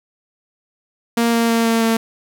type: tone with pitch steps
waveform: sawtooth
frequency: 233.1 / 231.4 / 229.6 / 227.9 / 226.2 Hz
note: A#3 / A#3 / A#3 / A#3 / A3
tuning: 0 / -13 / -26 / -39 / +48 cents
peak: -10 dBFS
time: 1.17-1.97 s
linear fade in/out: 5 ms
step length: 160 ms
effects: none